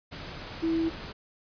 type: tone in noise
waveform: sine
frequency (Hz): 327.5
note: E4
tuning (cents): -11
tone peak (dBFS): -24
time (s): 0.62-0.9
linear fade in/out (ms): 20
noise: pink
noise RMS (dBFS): -40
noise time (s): 0.11-1.13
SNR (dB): +13
effects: resampled to 11025 Hz